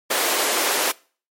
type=high-pass noise; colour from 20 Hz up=pink; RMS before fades=-21 dBFS; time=0.1-0.92 s; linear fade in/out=10 ms; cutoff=360 Hz; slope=24 dB/octave; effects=noise-tail reverb RT60 0.4 s tail -23 dB re dry + MP3 64 kbps